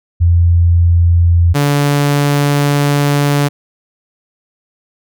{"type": "tone pair in turn", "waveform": ["sine", "sawtooth"], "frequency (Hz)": [85.7, 143.83], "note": ["F2", "D3"], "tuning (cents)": [-32, -36], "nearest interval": "major sixth", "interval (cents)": 896, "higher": "second", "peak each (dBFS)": -6, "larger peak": "neither", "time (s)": [[0.2, 1.54], [1.54, 3.49]], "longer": "second", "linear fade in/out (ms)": 20, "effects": []}